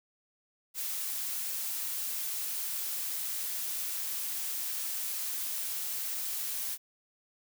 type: noise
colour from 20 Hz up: blue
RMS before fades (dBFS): -35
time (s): 0.74-6.78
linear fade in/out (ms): 50
effects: none